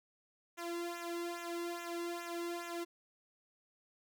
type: tone with flanger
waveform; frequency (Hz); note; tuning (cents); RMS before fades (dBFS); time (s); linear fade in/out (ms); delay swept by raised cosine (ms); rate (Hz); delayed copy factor
sawtooth; 343.4; F4; -29; -41; 0.57-2.85; 20; 0.21 to 1.31; 2.4; -1
effects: none